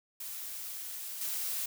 blue noise with level steps, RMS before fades -41 / -35 dBFS, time 0.2-1.66 s, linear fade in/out 5 ms, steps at 1.21 s, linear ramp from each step 5 ms, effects none

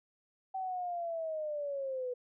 sine linear sweep, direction down, 768 to 490 Hz, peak -34 dBFS, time 0.54-2.14 s, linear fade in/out 10 ms, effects none

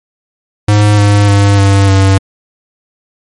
square tone with pitch steps, 104.3 / 102.39 / 100.51 / 98.67 / 96.87 Hz, G#2 / G#2 / G2 / G2 / G2, +8 / -24 / +44 / +12 / -20 cents, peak -5 dBFS, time 0.68-2.18 s, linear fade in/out 5 ms, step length 300 ms, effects MP3 48 kbps

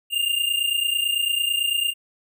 square tone pair together, 2794 / 2823 Hz, F7 / F7, 0 / +18 cents, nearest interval unison, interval 18 cents, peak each -24 dBFS, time 0.1-1.94 s, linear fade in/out 50 ms, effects none

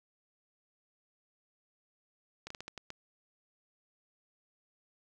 slowing click train, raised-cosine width 0.2 ms, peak -25 dBFS, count 7, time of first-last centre 2.47-2.904 s, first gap 34 ms, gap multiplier 1.3, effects none

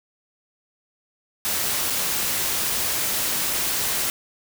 white noise with dropouts, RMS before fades -24 dBFS, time 1.45-4.1 s, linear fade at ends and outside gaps 0 ms, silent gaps 1.901-1.905 s, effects none

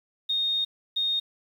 sine tone pair in turn, 3699 / 3699 Hz, A#7 / A#7, -14 / -14 cents, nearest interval unison, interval 0 cents, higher neither, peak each -23 dBFS, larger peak neither, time 0.29-0.65 / 0.96-1.2 s, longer first, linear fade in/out 10 ms, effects 9-bit

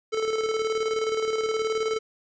square tone with tremolo, 440 Hz, A4, in tune, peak -23 dBFS, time 0.12-1.99 s, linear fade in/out 20 ms, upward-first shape square, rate 19 Hz, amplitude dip 45%, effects resampled to 16000 Hz + 10-bit

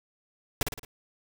pink noise with echo, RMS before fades -26 dBFS, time 0.61-0.63 s, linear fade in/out 2 ms, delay 55 ms, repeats 4, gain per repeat -5 dB, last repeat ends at 0.85 s, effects none

